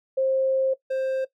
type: tone pair in turn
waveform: sine / triangle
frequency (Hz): 530 / 527.5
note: C5 / C5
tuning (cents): +22 / +14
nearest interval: unison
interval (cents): 8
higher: first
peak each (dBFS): -19 / -21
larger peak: first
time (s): 0.17-0.74 / 0.9-1.25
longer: first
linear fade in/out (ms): 10
effects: noise-tail reverb RT60 0.1 s tail -17 dB re dry